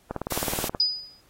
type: click train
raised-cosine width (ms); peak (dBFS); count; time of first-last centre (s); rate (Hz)
1; -14; 13; 0.11-0.748; 18.8
type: noise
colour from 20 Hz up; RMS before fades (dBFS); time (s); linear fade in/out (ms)
white; -31; 0.3-0.69; 10
type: tone with exponential decay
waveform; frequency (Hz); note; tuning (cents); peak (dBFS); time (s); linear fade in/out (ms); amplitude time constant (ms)
sine; 4957; D#8; -7; -16; 0.8-1.21; 2; 87
effects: pink hiss -61 dBFS RMS until 1.29 s + AAC 48 kbps